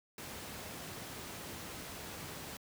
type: tone in noise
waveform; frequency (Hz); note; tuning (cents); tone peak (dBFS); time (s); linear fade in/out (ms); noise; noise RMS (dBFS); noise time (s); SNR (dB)
sine; 155.4; D#3; -2; -53; 2.17-2.44; 2; pink; -45; 0.18-2.57; -11
effects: high-pass 80 Hz 12 dB/octave